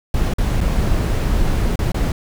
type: noise with dropouts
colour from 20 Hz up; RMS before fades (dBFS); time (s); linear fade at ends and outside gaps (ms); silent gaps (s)
brown; -17; 0.14-2.12; 2; 0.337-0.383 / 0.606-0.611 / 1.758-1.79 / 1.919-1.944
effects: none

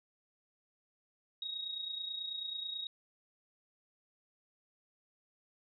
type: tone with amplitude modulation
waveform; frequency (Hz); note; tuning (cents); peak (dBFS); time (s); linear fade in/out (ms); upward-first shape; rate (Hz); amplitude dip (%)
sine; 3777; A#7; +22; -35; 1.42-2.87; 2; sine; 29.2; 60
effects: none

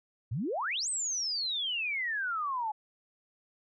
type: exponential two-way sweep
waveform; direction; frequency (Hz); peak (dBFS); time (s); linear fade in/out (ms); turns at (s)
sine; up then down; 97.9 to 8430 to 834; -30; 0.31-2.72; 10; 0.89
effects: none

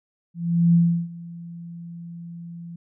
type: tone with ADSR envelope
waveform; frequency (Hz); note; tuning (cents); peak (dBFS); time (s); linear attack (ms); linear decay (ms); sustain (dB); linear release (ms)
sine; 170; F3; -46; -12; 0.34-2.76; 400; 340; -22; 5
effects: none

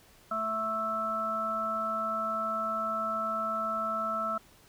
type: harmonic tone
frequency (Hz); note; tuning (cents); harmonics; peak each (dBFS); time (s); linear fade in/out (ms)
220; A3; 0; 1 / 3 / 5 / 6; -41 / -36 / -42 / -30; 0.31-4.38; 5
effects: pink hiss -59 dBFS RMS until 4.68 s

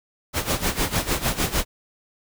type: noise with tremolo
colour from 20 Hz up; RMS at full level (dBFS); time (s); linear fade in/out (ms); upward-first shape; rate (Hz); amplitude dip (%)
pink; -21; 0.33-1.65; 50; sine; 6.6; 80
effects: none

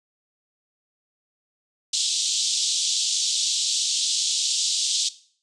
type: band-pass noise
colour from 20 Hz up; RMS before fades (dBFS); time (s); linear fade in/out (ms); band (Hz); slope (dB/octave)
pink; -24; 1.93-5.09; 5; 3300 to 8100; 48
effects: noise-tail reverb RT60 0.5 s tail -17 dB re dry + resampled to 24000 Hz

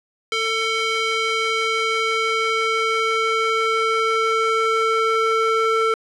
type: tone with band-pass filter sweep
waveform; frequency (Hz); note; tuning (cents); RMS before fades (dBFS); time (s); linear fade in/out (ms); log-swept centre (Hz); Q
square; 447; A4; +27; -20; 0.32-5.94; 2; 2700 to 1200; 1.2
effects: resampled to 24000 Hz + 7-bit

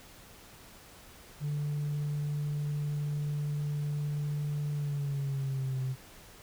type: tone with pitch glide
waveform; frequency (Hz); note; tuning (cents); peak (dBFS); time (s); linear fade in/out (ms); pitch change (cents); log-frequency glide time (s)
sine; 146.83 to 130.81; D3 to C3; 0 to 0; -28; 1.4-5.96; 50; -200; 4.73-5.79
effects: tanh soft clip ceiling -28 dBFS + pink hiss -53 dBFS RMS until 6.42 s

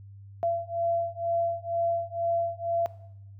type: beating tone pair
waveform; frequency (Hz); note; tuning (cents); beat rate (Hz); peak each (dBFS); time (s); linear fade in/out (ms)
sine; 677 / 679.1; E5 / F5; +46 / -49; 2.1; -29; 0.43-2.86; 0
effects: noise-tail reverb RT60 0.8 s tail -17 dB re dry + added 99 Hz sine -44 dBFS peak until 3.39 s

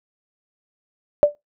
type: tone with exponential decay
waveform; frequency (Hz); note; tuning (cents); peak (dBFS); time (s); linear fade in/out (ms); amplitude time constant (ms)
sine; 587; D5; -1; -5; 1.23-1.35; 0; 25
effects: noise-tail reverb RT60 0.2 s tail -23 dB re dry

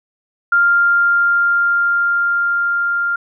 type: tone with level ramp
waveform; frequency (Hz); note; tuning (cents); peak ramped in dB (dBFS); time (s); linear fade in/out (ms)
sine; 1396.9; F6; 0; -9 to -15; 0.52-3.16; 5
effects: none

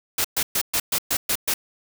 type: noise bursts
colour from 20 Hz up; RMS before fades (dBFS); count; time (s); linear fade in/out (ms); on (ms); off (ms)
white; -22; 8; 0.18-1.54; 5; 65; 120
effects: none

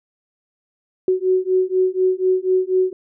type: beating tone pair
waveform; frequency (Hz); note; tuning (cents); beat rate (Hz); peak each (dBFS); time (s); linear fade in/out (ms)
sine; 370 / 374.1; F#4 / F#4; 0 / +19; 4.1; -18; 1.08-2.93; 2
effects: none

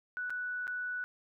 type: tone with dropouts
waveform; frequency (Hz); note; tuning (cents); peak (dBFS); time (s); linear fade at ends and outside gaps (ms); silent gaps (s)
sine; 1480; F#6; 0; -34; 0.17-1.04; 0; 0.297-0.304 / 0.67-0.678
effects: none

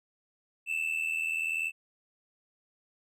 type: tone with amplitude modulation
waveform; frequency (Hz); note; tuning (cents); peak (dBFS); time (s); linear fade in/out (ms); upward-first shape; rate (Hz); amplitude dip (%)
triangle; 2650; E7; +9; -24; 0.66-1.72; 50; sine; 80.4; 75
effects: none

